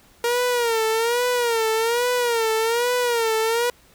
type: tone with vibrato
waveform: sawtooth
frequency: 467.6 Hz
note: A#4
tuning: 5 cents sharp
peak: -15 dBFS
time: 0.24-3.7 s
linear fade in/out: 2 ms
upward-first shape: sine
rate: 1.2 Hz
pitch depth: 100 cents each way
effects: pink hiss -54 dBFS RMS until 3.94 s